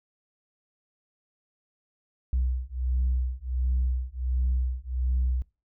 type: beating tone pair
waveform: sine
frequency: 62.4 / 63.8 Hz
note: B1 / C2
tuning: +19 / -43 cents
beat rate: 1.4 Hz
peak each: -26 dBFS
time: 2.33-5.42 s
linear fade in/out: 0 ms
effects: noise-tail reverb RT60 0.3 s tail -24 dB re dry + tanh soft clip ceiling -19 dBFS